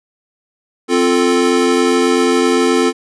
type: chord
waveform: square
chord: F major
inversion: second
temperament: equal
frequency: 261.6 / 349.2 / 440 Hz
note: C4 / F4 / A4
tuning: 0 / 0 / 0 cents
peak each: -16 dBFS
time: 0.88-2.93 s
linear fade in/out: 50 ms
effects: resampled to 22050 Hz